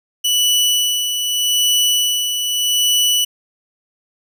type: tone with tremolo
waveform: sawtooth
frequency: 2960 Hz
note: F#7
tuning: in tune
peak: -9 dBFS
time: 0.24-3.25 s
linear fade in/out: 10 ms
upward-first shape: sine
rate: 0.82 Hz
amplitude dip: 50%
effects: none